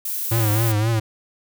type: noise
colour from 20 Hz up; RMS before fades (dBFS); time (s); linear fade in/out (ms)
violet; -26; 0.05-0.72; 5
type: tone with vibrato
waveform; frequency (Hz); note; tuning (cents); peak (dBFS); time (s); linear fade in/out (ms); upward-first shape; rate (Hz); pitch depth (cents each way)
square; 110; A2; 0; -18; 0.31-1; 10; triangle; 3.8; 110
effects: none